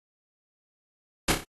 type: noise with echo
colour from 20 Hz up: pink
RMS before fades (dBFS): -22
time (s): 1.28-1.32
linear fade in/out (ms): 5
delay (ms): 30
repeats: 4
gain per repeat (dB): -6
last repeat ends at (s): 1.44
effects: AAC 32 kbps